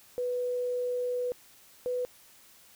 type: tone pair in turn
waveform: sine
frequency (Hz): 493.9 / 496.7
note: B4 / B4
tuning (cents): 0 / +10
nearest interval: unison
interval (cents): 10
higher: second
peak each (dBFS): -28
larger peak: neither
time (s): 0.18-1.32 / 1.86-2.05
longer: first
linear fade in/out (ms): 0
effects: white hiss -57 dBFS RMS until 2.75 s